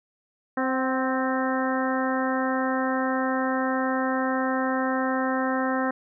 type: harmonic tone with a mistuned harmonic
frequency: 261.6 Hz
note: C4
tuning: in tune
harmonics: 1 / 2 / 3 / 4 / 5 / 6 / 7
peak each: -26 / -29 / -31 / -32 / -33 / -34 / -34 dBFS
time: 0.57-5.91 s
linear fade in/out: 5 ms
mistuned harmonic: 3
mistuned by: -30 cents
effects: none